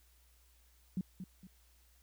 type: tone with echo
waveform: sine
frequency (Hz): 185.2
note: F#3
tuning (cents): +2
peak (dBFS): -32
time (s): 0.97-1.01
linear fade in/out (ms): 2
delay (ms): 230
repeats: 2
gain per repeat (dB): -9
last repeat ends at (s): 1.47
effects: added 60 Hz sine -65 dBFS peak until 2.02 s + white hiss -70 dBFS RMS until 2.02 s